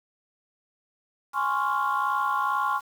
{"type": "chord", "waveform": "sine", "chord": "Db major seventh", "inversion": "second", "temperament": "equal", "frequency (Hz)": [830.6, 1046.5, 1108.7, 1396.9], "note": ["Ab5", "C6", "Db6", "F6"], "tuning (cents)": [0, 0, 0, 0], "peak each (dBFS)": [-29, -27, -26, -29], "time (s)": [1.33, 2.81], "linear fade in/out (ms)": 50, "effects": ["tanh soft clip ceiling -16 dBFS", "8-bit"]}